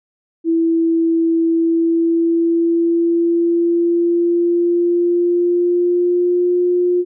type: tone with pitch glide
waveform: sine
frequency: 330 to 355.7 Hz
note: E4 to F4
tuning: +2 to +32 cents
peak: -12 dBFS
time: 0.44-7.05 s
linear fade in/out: 50 ms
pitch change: +130 cents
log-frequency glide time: 1.47-6.58 s
effects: none